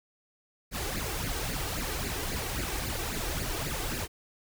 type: noise with flanger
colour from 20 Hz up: pink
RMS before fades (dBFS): -33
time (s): 0.71-4.08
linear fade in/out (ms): 50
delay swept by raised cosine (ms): 0.43 to 2.63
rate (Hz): 3.7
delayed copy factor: +0.7
effects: none